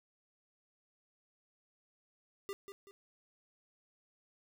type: tone with echo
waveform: square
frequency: 397 Hz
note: G4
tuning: 22 cents sharp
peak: -39 dBFS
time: 2.49-2.53 s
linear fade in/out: 0 ms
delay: 190 ms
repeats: 2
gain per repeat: -8 dB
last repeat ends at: 2.91 s
effects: none